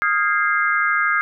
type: chord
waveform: sine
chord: F minor seventh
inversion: third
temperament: equal with one note detuned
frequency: 1244.5 / 1396.9 / 1631.7 / 2093 Hz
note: Eb6 / F6 / Ab6 / C7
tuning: 0 / 0 / -31 / 0 cents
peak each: -21 / -23 / -20 / -23 dBFS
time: 0.02-1.21 s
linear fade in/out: 0 ms
effects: none